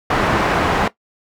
white low-pass noise, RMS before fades -17 dBFS, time 0.1-0.88 s, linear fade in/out 5 ms, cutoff 1200 Hz, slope 12 dB/octave, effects noise-tail reverb RT60 0.1 s tail -17 dB re dry

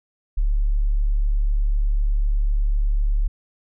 sine tone, 36 Hz, D1, 34 cents flat, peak -16 dBFS, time 0.37-3.28 s, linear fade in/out 10 ms, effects none

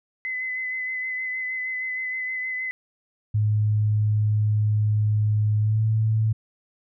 sine tone with vibrato, 2028 Hz, B6, 45 cents sharp, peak -26 dBFS, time 0.25-2.71 s, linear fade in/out 0 ms, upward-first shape sine, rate 6.4 Hz, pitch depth 20 cents each way
sine tone with pitch glide, 106.2 to 109.88 Hz, G#2 to A2, +39 to -2 cents, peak -18 dBFS, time 3.34-6.33 s, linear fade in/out 10 ms, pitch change +59 cents, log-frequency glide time 5.6-5.82 s
effects none

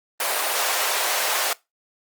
pink high-pass noise, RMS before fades -23 dBFS, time 0.2-1.53 s, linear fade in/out 2 ms, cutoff 550 Hz, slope 24 dB/octave, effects noise-tail reverb RT60 0.2 s tail -21 dB re dry + Opus 32 kbps

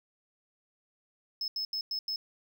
triangle tone bursts at uneven times, 5200 Hz, E8, 24 cents flat, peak -30 dBFS, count 5, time 1.41-1.48 / 1.56-1.65 / 1.73-1.81 / 1.91-1.99 / 2.08-2.16 s, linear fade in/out 2 ms, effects none

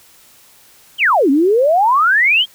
sine exponential two-way sweep, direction down then up, 3291 to 261.6 to 3291 Hz, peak -9 dBFS, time 0.98-2.46 s, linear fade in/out 50 ms, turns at 1.3 s, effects white hiss -47 dBFS RMS until 2.54 s

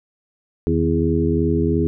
harmonic tone with a mistuned harmonic, 82.9 Hz, E2, 10 cents sharp, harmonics 1 / 2 / 3 / 4 / 5, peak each -22 / -22 / -22 / -22 / -22 dBFS, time 0.67-1.87 s, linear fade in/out 0 ms, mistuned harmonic 2, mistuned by -88 cents, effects none

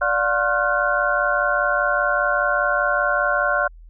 sine tone cluster, 586 / 717 / 1070 / 1399 / 1504 Hz, D5 / F5 / C6 / F6 / F#6, -4 / +45 / +38 / +3 / +28 cents, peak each -23 / -25 / -25 / -22 / -23 dBFS, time 0.01-3.68 s, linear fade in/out 10 ms, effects added 41 Hz sine -40 dBFS peak until 3.89 s

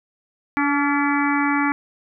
harmonic tone with a mistuned harmonic, 286.5 Hz, D4, 43 cents flat, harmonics 1 / 3 / 4 / 5 / 6 / 7 / 8, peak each -20 / -25 / -26 / -27 / -28 / -28 / -29 dBFS, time 0.57-1.72 s, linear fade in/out 0 ms, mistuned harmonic 5, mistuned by -46 cents, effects none

